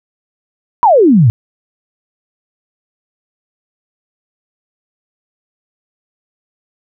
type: exponential sweep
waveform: sine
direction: down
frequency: 1018 to 103.83 Hz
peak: -4 dBFS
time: 0.83-1.3 s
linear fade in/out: 0 ms
effects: none